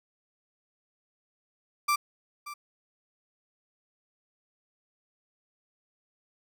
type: tone with echo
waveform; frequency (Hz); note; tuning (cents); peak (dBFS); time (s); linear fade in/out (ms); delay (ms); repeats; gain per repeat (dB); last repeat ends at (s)
35% pulse; 1174.7; D6; 0; -21; 1.88-1.96; 10; 580; 1; -15; 2.54
effects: none